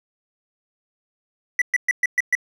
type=tone bursts; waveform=triangle; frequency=1969 Hz; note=B6; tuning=6 cents flat; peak=-13 dBFS; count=6; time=1.59-2.352 s; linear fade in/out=2 ms; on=27 ms; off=120 ms; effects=none